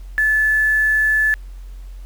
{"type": "tone with quantisation", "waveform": "sine", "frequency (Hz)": 1733, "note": "A6", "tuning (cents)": -27, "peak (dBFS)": -13, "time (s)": [0.18, 1.34], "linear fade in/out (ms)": 0, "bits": 6, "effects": ["added 45 Hz sine -31 dBFS peak until 2.05 s", "pink hiss -54 dBFS RMS until 2.05 s"]}